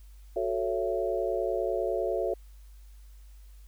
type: chord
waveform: sine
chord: F# minor seventh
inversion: none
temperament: equal with one note detuned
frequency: 370 / 440 / 554.4 / 669.6 Hz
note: F#4 / A4 / C#5 / E5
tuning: 0 / 0 / 0 / +27 cents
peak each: -32 / -32 / -32 / -32 dBFS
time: 0.36-2.34 s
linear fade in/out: 5 ms
effects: added 50 Hz sine -47 dBFS peak until 3.67 s + white hiss -65 dBFS RMS until 3.67 s